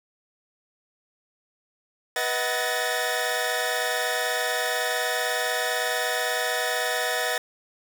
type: tone cluster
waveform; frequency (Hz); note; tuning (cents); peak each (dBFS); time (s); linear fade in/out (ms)
sawtooth; 489.4 / 635 / 744 / 1729 / 1849; B4 / D#5 / F#5 / A6 / A#6; -16 / +35 / +9 / -31 / -15; -27; 2.16-7.38; 2
effects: 9-bit